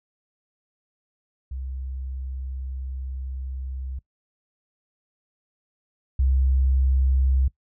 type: tone pair in turn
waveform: sine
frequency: 65.41 / 65.83 Hz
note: C2 / C2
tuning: 0 / +11 cents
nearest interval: unison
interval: 11 cents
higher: second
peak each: -29 / -17 dBFS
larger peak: second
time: 1.51-3.99 / 6.19-7.48 s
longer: first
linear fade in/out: 5 ms
effects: noise-tail reverb RT60 0.1 s tail -20 dB re dry